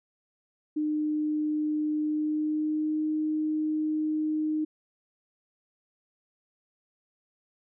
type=tone with pitch glide; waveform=sine; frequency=303.8 to 308.6 Hz; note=D#4 to D#4; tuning=-41 to -14 cents; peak=-25 dBFS; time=0.76-4.65 s; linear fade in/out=10 ms; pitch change=+27 cents; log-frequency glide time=2.01-3.05 s; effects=none